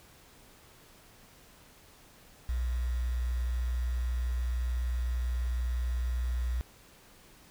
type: tone with quantisation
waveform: sine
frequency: 61 Hz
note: B1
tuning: 21 cents flat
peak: -28 dBFS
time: 2.49-6.61 s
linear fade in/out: 0 ms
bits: 8
effects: pink hiss -57 dBFS RMS until 7.5 s